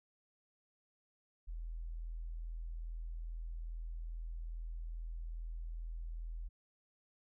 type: tone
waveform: sine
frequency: 41.2 Hz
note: E1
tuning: in tune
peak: -40 dBFS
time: 1.47-6.49 s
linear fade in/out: 20 ms
effects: none